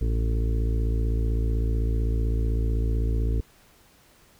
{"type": "harmonic tone", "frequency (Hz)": 55.8, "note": "A1", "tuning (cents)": 25, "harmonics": [1, 2, 4, 5, 6, 7, 8], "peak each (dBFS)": [-22, -29, -39, -38, -41, -42, -39], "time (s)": [0.01, 3.41], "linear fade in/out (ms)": 5, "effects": ["pink hiss -57 dBFS RMS until 4.39 s"]}